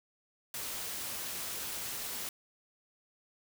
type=noise; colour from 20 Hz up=white; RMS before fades=-39 dBFS; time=0.54-2.29 s; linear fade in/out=2 ms; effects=none